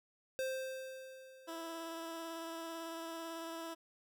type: tone with exponential decay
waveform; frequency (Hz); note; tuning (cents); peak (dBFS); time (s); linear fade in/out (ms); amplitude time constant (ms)
square; 524; C5; +2; -35; 0.39-2.28; 0; 410
type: tone with vibrato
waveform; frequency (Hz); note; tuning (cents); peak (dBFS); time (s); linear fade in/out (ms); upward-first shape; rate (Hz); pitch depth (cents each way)
15% pulse; 329.6; E4; 0; -36; 1.47-3.75; 20; square; 18; 12
effects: none